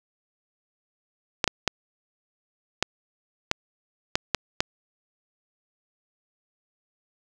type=clicks; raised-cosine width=0.2 ms; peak=-3 dBFS; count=8; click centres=1.442 / 1.477 / 1.677 / 2.826 / 3.514 / 4.155 / 4.347 / 4.605 s; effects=none